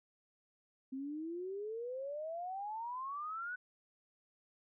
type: exponential sweep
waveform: sine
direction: up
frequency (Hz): 259.6 to 1505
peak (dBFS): -39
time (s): 0.92-3.56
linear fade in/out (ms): 10
effects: none